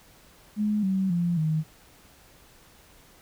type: tone with pitch steps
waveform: sine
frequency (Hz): 210.5 / 190.81 / 172.97 / 156.79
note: G#3 / G3 / F3 / D#3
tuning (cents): +24 / -46 / -16 / +14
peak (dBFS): -22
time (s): 0.56-1.64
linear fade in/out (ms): 50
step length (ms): 270
effects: pink hiss -55 dBFS RMS until 3.21 s